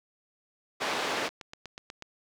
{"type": "band-pass noise", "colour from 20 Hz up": "pink", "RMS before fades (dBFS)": -31, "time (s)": [0.8, 1.29], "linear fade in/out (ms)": 20, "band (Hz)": [400, 4200], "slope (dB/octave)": 12}
{"type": "click train", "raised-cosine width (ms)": 0.2, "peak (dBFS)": -24, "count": 7, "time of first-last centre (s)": [1.29, 2.023], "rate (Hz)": 8.18}
{"effects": []}